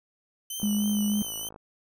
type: tone with vibrato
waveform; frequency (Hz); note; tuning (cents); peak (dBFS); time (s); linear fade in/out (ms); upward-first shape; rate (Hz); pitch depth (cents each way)
10% pulse; 3033; F#7; +42; -25; 0.5-1.49; 5; sine; 3.2; 46
type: click train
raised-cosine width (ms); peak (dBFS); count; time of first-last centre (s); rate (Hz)
1; -32; 53; 0.6-1.561; 54.1
type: tone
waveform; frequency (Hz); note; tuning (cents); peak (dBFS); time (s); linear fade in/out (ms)
sine; 207.7; G#3; 0; -23; 0.63-1.22; 0
effects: none